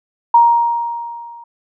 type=tone with level ramp; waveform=sine; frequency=939 Hz; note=A#5; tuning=12 cents sharp; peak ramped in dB=-4 to -34 dBFS; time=0.34-1.44 s; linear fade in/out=5 ms; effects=none